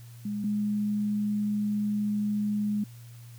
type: tone pair in turn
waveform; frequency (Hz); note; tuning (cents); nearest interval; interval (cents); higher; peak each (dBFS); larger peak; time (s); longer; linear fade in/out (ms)
sine; 206.8 / 208.4; G#3 / G#3; -7 / +6; unison; 13; second; -29 / -25; second; 0.25-0.44 / 0.44-2.84; second; 5
effects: added 118 Hz sine -44 dBFS peak until 3.38 s + white hiss -57 dBFS RMS until 3.38 s